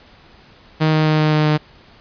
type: tone with pitch steps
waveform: sawtooth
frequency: 156.5 / 155.6 / 154.7 / 153.81 / 152.93 / 152.04 Hz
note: D#3 / D#3 / D#3 / D#3 / D#3 / D#3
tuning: +10 / 0 / -10 / -20 / -30 / -40 cents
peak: -9 dBFS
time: 0.8-1.58 s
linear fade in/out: 20 ms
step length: 130 ms
effects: pink hiss -47 dBFS RMS until 2 s + resampled to 11025 Hz